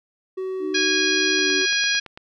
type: tone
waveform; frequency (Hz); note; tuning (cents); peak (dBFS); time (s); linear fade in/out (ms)
triangle; 376.8; F#4; +32; -23; 0.37-1.66; 10
type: tone with pitch glide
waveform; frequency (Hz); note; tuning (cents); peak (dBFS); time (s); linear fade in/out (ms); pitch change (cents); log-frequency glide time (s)
sine; 306.7 to 293.4; D#4 to D4; -25 to -2; -27; 0.59-1.64; 50; -77; 1.35-1.51
type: harmonic tone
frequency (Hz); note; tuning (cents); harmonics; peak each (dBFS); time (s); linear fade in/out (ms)
823; G#5; -16; 2 / 3 / 4 / 5 / 6 / 7; -23 / -25 / -26 / -27 / -28 / -28; 0.74-2; 10
type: click train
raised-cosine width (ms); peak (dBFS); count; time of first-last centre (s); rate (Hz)
0.3; -22; 8; 1.39-2.175; 8.92
effects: none